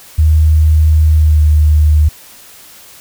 sine tone with pitch glide, 77.78 to 76.05 Hz, D#2 to D#2, 0 to -39 cents, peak -5 dBFS, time 0.18-2.09 s, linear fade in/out 10 ms, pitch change -39 cents, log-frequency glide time 1.17-1.42 s, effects white hiss -38 dBFS RMS until 3 s

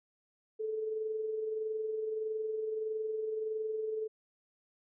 sine tone with amplitude modulation, 436.2 Hz, A4, 15 cents flat, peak -31 dBFS, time 0.59-4.08 s, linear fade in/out 20 ms, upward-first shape sine, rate 21.6 Hz, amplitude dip 40%, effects none

